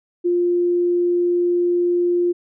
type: tone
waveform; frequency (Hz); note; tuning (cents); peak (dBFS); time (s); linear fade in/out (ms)
sine; 350.9; F4; +8; -15; 0.24-2.33; 20
effects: none